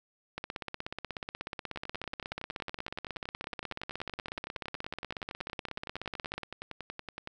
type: two click trains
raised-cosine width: 0.3 ms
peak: -23 / -20 dBFS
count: 60 / 100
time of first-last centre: 1.76-7.274 / 0.38-6.38 s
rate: 10.7 / 16.5 Hz
effects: none